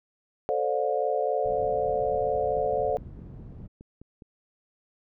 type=chord; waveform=sine; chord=D minor seventh; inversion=second; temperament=equal with one note detuned; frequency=440 / 523.3 / 587.3 / 716.8 Hz; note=A4 / C5 / D5 / F5; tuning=0 / 0 / 0 / +45 cents; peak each=-29 dBFS; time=0.49-2.97 s; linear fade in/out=0 ms
type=low-pass noise; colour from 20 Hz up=white; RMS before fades=-42 dBFS; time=1.44-3.68 s; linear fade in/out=20 ms; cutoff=140 Hz; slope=12 dB/octave
type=click train; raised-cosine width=3 ms; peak=-33 dBFS; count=11; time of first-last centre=2.16-4.222 s; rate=4.85 Hz
effects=none